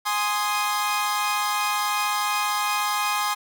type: chord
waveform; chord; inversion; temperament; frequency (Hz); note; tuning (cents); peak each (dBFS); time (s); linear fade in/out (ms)
sawtooth; Ab major; none; equal; 830.6 / 1046.5 / 1244.5; Ab5 / C6 / Eb6; 0 / 0 / 0; -23; 0.05-3.35; 20
effects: none